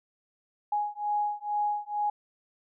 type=beating tone pair; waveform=sine; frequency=830.6 / 832.8 Hz; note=G#5 / G#5; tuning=0 / +5 cents; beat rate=2.2 Hz; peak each=-30 dBFS; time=0.72-2.1 s; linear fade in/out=5 ms; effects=none